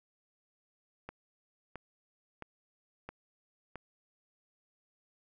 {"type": "click train", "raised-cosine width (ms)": 0.5, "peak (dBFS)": -27, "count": 5, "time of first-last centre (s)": [1.09, 3.757], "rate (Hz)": 1.5, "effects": []}